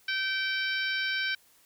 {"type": "harmonic tone", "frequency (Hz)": 773, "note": "G5", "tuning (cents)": -24, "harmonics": [2, 3, 4, 5, 6, 7], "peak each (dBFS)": [-30, -34, -36, -38, -40, -41], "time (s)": [0.08, 1.35], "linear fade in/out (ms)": 5, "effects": ["white hiss -62 dBFS RMS until 1.65 s"]}